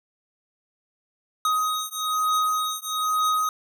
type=beating tone pair; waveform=square; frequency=1255 / 1256.1 Hz; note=D#6 / D#6; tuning=+15 / +16 cents; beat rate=1.1 Hz; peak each=-26 dBFS; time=1.45-3.49 s; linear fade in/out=2 ms; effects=none